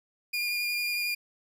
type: tone with vibrato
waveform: 30% pulse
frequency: 2419 Hz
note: D#7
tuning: 49 cents flat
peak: -25 dBFS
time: 0.33-1.15 s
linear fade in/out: 10 ms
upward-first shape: sine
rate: 11 Hz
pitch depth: 13 cents each way
effects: none